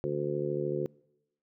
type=harmonic tone; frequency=73.42 Hz; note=D2; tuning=in tune; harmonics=2 / 3 / 4 / 5 / 6 / 7; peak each=-36 / -43 / -41 / -32 / -36 / -37 dBFS; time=0.04-0.86 s; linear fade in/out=0 ms; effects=noise-tail reverb RT60 0.9 s tail -25 dB re dry